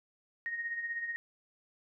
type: tone with tremolo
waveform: sine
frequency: 1864.7 Hz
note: A#6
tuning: in tune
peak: -32 dBFS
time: 0.46-1.16 s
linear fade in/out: 0 ms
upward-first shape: sine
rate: 16 Hz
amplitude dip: 55%
effects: none